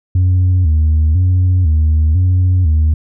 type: tone with vibrato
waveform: sine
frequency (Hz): 84.3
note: E2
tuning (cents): +39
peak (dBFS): -6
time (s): 0.15-2.94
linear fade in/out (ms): 5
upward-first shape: square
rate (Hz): 1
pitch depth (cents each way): 140
effects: tanh soft clip ceiling -7 dBFS